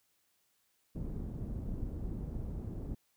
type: low-pass noise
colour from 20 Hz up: pink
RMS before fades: -39 dBFS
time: 0.95-2.95 s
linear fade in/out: 10 ms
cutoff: 250 Hz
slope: 12 dB/octave
effects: white hiss -75 dBFS RMS until 3.16 s